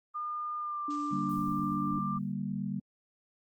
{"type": "tone with pitch glide", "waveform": "sine", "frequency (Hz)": [1211, 1186.1], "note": ["D#6", "D6"], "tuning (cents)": [-47, 17], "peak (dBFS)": -33, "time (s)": [0.14, 2.19], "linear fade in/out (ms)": 20, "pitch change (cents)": -36, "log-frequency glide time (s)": [0.58, 0.8]}
{"type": "tone", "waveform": "sine", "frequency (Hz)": 293.5, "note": "D4", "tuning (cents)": -1, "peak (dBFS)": -34, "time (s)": [0.88, 1.99], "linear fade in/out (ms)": 5}
{"type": "noise with exponential decay", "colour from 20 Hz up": "blue", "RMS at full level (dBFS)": -44, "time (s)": [0.9, 2.33], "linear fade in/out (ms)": 5, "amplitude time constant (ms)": 310}
{"type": "chord", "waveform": "sine", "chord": "G minor", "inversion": "second", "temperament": "just", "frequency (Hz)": [147, 196, 235.2], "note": ["D3", "G3", "Bb3"], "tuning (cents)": [2, 0, 16], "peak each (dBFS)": [-38, -34, -38], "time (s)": [1.11, 2.8], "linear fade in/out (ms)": 10}
{"effects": ["Opus 24 kbps"]}